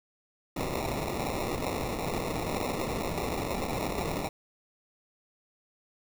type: noise with sample-and-hold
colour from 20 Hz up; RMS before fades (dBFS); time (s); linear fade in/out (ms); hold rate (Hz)
white; -32; 0.56-4.29; 10; 1575
effects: none